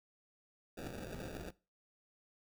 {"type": "noise with sample-and-hold", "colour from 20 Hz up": "blue", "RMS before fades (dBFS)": -45, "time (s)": [0.77, 1.51], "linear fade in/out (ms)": 10, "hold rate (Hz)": 1050, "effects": ["noise-tail reverb RT60 0.3 s tail -20 dB re dry"]}